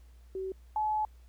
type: tone pair in turn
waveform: sine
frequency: 380 / 856.3 Hz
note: F#4 / A5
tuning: +46 / -47 cents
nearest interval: octave + major second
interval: 1407 cents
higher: second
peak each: -33 / -27 dBFS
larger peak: second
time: 0.35-0.52 / 0.76-1.05 s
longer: second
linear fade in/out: 2 ms
effects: added 60 Hz sine -52 dBFS peak until 1.28 s + pink hiss -69 dBFS RMS until 1.28 s